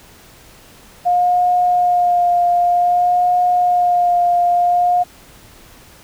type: tone with vibrato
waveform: sine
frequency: 710 Hz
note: F5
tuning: 28 cents sharp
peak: -11 dBFS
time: 1.05-5.04 s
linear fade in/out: 20 ms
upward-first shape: sine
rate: 0.53 Hz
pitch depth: 18 cents each way
effects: pink hiss -44 dBFS RMS until 6.03 s

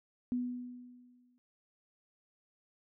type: tone with exponential decay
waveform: sine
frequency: 246.9 Hz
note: B3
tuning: in tune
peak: -29 dBFS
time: 0.32-1.38 s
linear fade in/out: 0 ms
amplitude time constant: 230 ms
effects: none

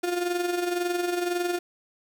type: tone with amplitude modulation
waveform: 35% pulse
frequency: 352.4 Hz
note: F4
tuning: 16 cents sharp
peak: -21 dBFS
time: 0.03-1.59 s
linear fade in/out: 10 ms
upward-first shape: sine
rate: 21.9 Hz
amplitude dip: 55%
effects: 9-bit

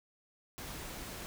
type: noise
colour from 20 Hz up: pink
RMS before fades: -44 dBFS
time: 0.58-1.26 s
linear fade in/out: 0 ms
effects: none

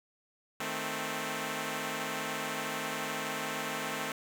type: chord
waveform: 5% pulse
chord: A diminished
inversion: second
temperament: equal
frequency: 155.56 / 220 / 261.6 Hz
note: Eb3 / A3 / C4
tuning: 0 / 0 / 0 cents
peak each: -29 / -26 / -26 dBFS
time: 0.6-4.12 s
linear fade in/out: 2 ms
effects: none

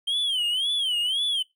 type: tone with vibrato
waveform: triangle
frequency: 3136 Hz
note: G7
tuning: in tune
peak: -21 dBFS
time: 0.07-1.43 s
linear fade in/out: 10 ms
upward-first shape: sine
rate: 1.9 Hz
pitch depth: 170 cents each way
effects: noise-tail reverb RT60 0.2 s tail -23 dB re dry

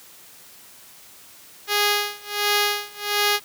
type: tone with tremolo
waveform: 5% pulse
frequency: 412.5 Hz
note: G#4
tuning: 12 cents flat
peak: -6 dBFS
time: 1.67-3.4 s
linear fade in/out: 50 ms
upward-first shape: sine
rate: 1.4 Hz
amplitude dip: 95%
effects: white hiss -47 dBFS RMS until 3.44 s + high-pass 80 Hz 12 dB/octave

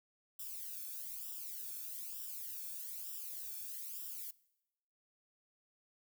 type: noise with flanger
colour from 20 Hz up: violet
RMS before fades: -45 dBFS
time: 0.39-4.31 s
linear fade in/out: 5 ms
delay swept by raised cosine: 0.46 to 1.03 ms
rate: 1.1 Hz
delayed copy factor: -0.9
effects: noise-tail reverb RT60 0.9 s tail -22 dB re dry

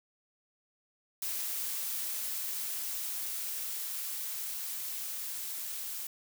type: noise with level ramp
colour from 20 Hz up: blue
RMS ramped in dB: -35 to -39 dBFS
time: 1.22-6.07 s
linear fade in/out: 2 ms
effects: none

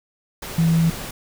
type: tone in noise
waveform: sine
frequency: 164.81 Hz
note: E3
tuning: in tune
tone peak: -14 dBFS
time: 0.58-0.9 s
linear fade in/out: 5 ms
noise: pink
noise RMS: -32 dBFS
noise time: 0.42-1.11 s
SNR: +15 dB
effects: none

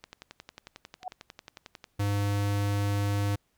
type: click train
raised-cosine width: 0.2 ms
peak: -25 dBFS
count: 21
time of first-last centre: 0.04-1.842 s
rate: 11.1 Hz
type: tone with exponential growth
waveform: sine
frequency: 738 Hz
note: F#5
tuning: 5 cents flat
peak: -28 dBFS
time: 1-1.08 s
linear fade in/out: 2 ms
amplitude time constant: 16 ms
type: tone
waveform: square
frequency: 101.4 Hz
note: G#2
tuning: 41 cents flat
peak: -26 dBFS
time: 1.99-3.36 s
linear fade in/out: 10 ms
effects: pink hiss -73 dBFS RMS until 3.57 s

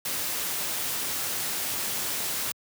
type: noise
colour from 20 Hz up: white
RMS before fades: -30 dBFS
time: 0.05-2.52 s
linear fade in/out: 5 ms
effects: high-pass 80 Hz 12 dB/octave

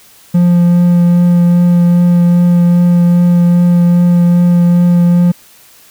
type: tone with vibrato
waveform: triangle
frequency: 174.61 Hz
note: F3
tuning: in tune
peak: -3 dBFS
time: 0.34-5.32 s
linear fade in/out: 10 ms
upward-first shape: triangle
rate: 2.5 Hz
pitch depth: 12 cents each way
effects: white hiss -42 dBFS RMS until 5.9 s

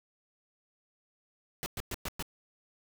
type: noise bursts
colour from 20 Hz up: pink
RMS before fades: -36 dBFS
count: 5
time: 1.63-2.225 s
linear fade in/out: 0 ms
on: 31 ms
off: 110 ms
effects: none

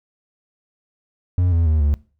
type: tone with pitch steps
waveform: triangle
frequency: 89.7 / 83.69 / 78.09 / 72.86 Hz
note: F2 / E2 / D#2 / D2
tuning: +47 / +27 / +7 / -13 cents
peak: -12 dBFS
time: 1.38-1.94 s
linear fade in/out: 0 ms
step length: 140 ms
effects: noise-tail reverb RT60 0.4 s tail -21 dB re dry

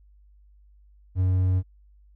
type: tone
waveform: triangle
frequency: 92.5 Hz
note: F#2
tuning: in tune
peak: -17 dBFS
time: 1.15-1.63 s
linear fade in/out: 50 ms
effects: added 50 Hz sine -52 dBFS peak until 2.15 s

